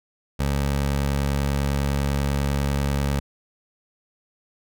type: tone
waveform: 20% pulse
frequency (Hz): 70.1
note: C#2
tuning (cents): +20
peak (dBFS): -16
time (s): 0.39-3.2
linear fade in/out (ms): 10
effects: none